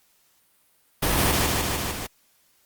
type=noise with echo; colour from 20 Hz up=pink; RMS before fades=-22 dBFS; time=1.02-1.32 s; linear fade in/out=10 ms; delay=150 ms; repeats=5; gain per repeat=-2 dB; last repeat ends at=2.07 s; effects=white hiss -63 dBFS RMS until 2.65 s + Opus 48 kbps